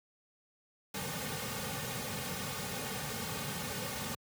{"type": "noise with comb filter", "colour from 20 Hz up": "pink", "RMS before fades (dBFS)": -38, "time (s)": [0.94, 4.15], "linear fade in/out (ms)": 5, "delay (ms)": 3, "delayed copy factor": -0.85, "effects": ["high-pass 100 Hz 12 dB/octave"]}